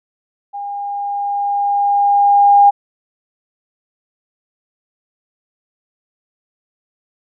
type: tone with level ramp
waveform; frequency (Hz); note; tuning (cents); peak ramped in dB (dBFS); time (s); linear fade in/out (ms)
sine; 809; G#5; -46; -23 to -4; 0.53-2.71; 20
effects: none